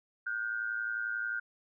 sine tone pair together, 1433.8 / 1545 Hz, F6 / G6, +45 / -26 cents, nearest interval minor second, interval 129 cents, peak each -34 / -36 dBFS, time 0.26-1.4 s, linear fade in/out 10 ms, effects none

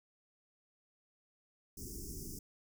pink band-stop noise, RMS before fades -45 dBFS, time 1.77-2.39 s, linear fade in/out 5 ms, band 420 to 5100 Hz, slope 96 dB/octave, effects none

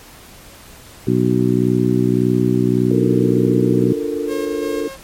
harmonic tone, 61.74 Hz, B1, in tune, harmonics 2 / 3 / 4 / 5 / 6, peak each -19 / -19 / -19 / -19 / -19 dBFS, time 1.07-3.93 s, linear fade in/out 5 ms
sine chord, Bb major seventh, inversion first, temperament equal, 293.7 / 349.2 / 440 / 466.2 Hz, D4 / F4 / A4 / Bb4, 0 / 0 / 0 / 0 cents, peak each -24 / -26 / -23 / -25 dBFS, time 2.91-4.88 s, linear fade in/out 2 ms
sawtooth tone with tremolo, 538 Hz, C5, 48 cents sharp, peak -23 dBFS, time 4.27-4.98 s, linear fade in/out 50 ms, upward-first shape square, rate 2.8 Hz, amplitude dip 35%
effects pink hiss -41 dBFS RMS until 5.03 s + MP3 64 kbps

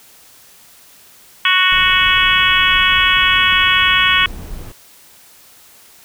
harmonic tone, 370 Hz, F#4, in tune, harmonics 3 / 4 / 5 / 6 / 7 / 8 / 9, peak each -18 / -18 / -18 / -18 / -18 / -18 / -18 dBFS, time 1.45-4.26 s, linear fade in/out 2 ms
brown noise, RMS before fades -30 dBFS, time 1.72-4.72 s, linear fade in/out 2 ms
effects white hiss -45 dBFS RMS until 6.04 s

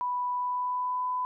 sine tone with pitch glide, 987.8 to 1001.6 Hz, B5 to B5, 0 to +24 cents, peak -27 dBFS, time 0.01-1.25 s, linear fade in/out 0 ms, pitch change +24 cents, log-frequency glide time 0.32-1.07 s, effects none

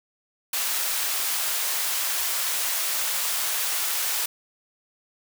white high-pass noise, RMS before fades -26 dBFS, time 0.53-4.26 s, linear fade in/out 5 ms, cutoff 700 Hz, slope 12 dB/octave, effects none

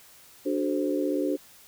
sine chord, D dominant seventh, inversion none, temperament equal with one note detuned, 293.7 / 370 / 430.9 / 523.3 Hz, D4 / F#4 / A4 / C5, 0 / 0 / -36 / 0 cents, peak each -27 / -30 / -33 / -31 dBFS, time 0.45-1.37 s, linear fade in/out 20 ms, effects white hiss -53 dBFS RMS until 1.67 s

